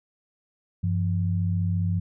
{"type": "tone pair together", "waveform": "sine", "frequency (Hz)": [96.1, 170.79], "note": ["G2", "F3"], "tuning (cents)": [-34, -38], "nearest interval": "minor seventh", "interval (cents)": 996, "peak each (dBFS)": [-23, -27], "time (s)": [0.83, 2], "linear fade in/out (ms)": 10, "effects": []}